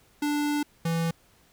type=tone pair in turn; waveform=square; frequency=293.7 / 165.84 Hz; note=D4 / E3; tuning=0 / +11 cents; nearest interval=minor seventh; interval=989 cents; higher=first; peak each=-25 dBFS; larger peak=neither; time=0.22-0.63 / 0.85-1.11 s; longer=first; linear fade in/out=5 ms; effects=pink hiss -61 dBFS RMS until 1.52 s